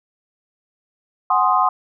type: chord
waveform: sine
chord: Ab dominant seventh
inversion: third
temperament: equal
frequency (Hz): 740 / 830.6 / 1046.5 / 1244.5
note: Gb5 / Ab5 / C6 / Eb6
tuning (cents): 0 / 0 / 0 / 0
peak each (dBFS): -19 / -22 / -17 / -19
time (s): 1.3-1.69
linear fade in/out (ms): 5
effects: none